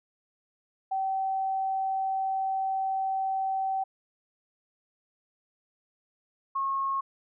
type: tone pair in turn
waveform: sine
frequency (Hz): 769 / 1087.5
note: G5 / C#6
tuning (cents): -33 / -33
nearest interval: tritone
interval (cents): 600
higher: second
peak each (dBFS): -26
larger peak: neither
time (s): 0.91-3.84 / 6.55-7.01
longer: first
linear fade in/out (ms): 10
effects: none